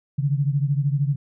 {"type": "beating tone pair", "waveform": "sine", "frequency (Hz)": [138.59, 151.59], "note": ["C#3", "D#3"], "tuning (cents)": [0, -45], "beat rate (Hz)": 13, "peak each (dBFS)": [-20, -24], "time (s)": [0.18, 1.16], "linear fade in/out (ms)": 10, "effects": []}